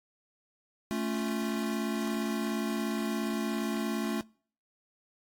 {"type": "chord", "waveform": "square", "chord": "A augmented", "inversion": "none", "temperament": "equal", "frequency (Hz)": [220, 277.2, 349.2], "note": ["A3", "C#4", "E#4"], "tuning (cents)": [0, 0, 0], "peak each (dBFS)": [-33, -37, -37], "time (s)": [0.91, 4.21], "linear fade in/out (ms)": 0, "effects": ["noise-tail reverb RT60 0.5 s tail -25 dB re dry", "AAC 64 kbps"]}